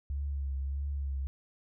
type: tone with vibrato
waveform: sine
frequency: 69.3 Hz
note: C#2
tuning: in tune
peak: -31 dBFS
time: 0.1-1.27 s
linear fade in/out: 0 ms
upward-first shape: triangle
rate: 1.6 Hz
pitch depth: 50 cents each way
effects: none